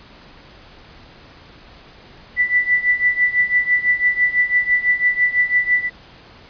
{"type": "tone with tremolo", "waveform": "sine", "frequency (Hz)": 1975.5, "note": "B6", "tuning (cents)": 0, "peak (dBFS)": -10, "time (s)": [2.36, 5.9], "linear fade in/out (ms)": 50, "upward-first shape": "triangle", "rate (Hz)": 6, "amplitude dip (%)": 90, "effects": ["pink hiss -44 dBFS RMS until 6.49 s", "resampled to 11025 Hz"]}